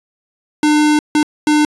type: tone bursts at uneven times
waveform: square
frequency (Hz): 300.9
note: D4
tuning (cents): +42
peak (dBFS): -10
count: 3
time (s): 0.63-0.99 / 1.15-1.23 / 1.47-1.65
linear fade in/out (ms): 2
effects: resampled to 24000 Hz